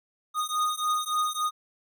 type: beating tone pair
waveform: square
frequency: 1234 / 1237.5 Hz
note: D#6 / D#6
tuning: -15 / -10 cents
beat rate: 3.5 Hz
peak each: -29 dBFS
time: 0.34-1.51 s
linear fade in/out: 50 ms
effects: none